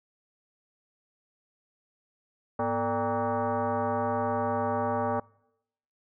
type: tone with frequency modulation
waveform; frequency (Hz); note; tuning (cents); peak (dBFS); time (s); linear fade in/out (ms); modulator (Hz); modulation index
sine; 103.4; G#2; -7; -25; 2.59-5.2; 5; 346; 2.9
effects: noise-tail reverb RT60 0.8 s tail -25 dB re dry

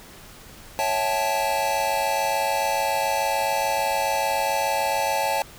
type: chord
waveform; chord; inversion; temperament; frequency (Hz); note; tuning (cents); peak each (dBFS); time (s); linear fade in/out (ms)
square; A dominant seventh; first; equal with one note detuned; 554.4 / 659.3 / 784 / 870.9; C#5 / E5 / G5 / A5; 0 / 0 / 0 / -18; -29 / -30 / -29 / -25; 0.79-5.42; 0
effects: pink hiss -45 dBFS RMS until 5.58 s

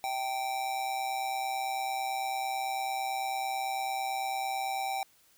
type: tone with amplitude modulation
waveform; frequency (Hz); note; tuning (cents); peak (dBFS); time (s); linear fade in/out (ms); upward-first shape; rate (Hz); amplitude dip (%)
square; 778; G5; -13; -29; 0.04-5.03; 0; sine; 129; 55
effects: white hiss -64 dBFS RMS until 5.37 s

